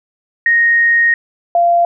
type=tone pair in turn; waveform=sine; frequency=1864.7 / 690.1 Hz; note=A#6 / F5; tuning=0 / -21 cents; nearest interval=octave + perfect fourth; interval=1721 cents; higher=first; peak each=-8 dBFS; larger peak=neither; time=0.46-1.14 / 1.55-1.85 s; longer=first; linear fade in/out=2 ms; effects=none